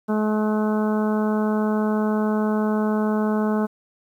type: harmonic tone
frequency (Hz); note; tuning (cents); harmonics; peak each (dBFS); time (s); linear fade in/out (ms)
213.8; A3; -49; 1 / 2 / 3 / 4 / 5 / 6 / 7; -20 / -26 / -30 / -32 / -34 / -36 / -37; 0.08-3.67; 20
effects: 9-bit